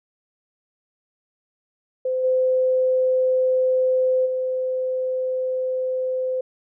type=tone with level steps; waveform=sine; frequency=514 Hz; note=C5; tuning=31 cents flat; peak=-20 / -16 / -21 dBFS; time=2.05-6.41 s; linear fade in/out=5 ms; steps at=2.23 / 4.25 s; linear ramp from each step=20 ms; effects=none